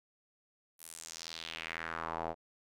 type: tone with band-pass filter sweep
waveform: square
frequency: 41 Hz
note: E1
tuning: 9 cents flat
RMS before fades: -42 dBFS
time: 0.78-2.35 s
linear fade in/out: 50 ms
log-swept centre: 12000 to 650 Hz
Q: 2.5
effects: none